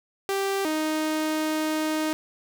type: tone pair in turn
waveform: sawtooth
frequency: 392 / 311.1 Hz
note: G4 / D#4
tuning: 0 / 0 cents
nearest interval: major third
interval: 400 cents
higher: first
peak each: -20 dBFS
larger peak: neither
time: 0.29-0.65 / 0.65-2.13 s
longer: second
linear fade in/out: 0 ms
effects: none